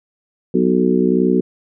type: harmonic tone with a mistuned harmonic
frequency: 61.9 Hz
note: B1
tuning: 5 cents sharp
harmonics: 3 / 4 / 5 / 6 / 7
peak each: -18 / -17 / -21 / -17 / -22 dBFS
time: 0.54-1.41 s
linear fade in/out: 5 ms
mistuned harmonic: 7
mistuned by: +36 cents
effects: none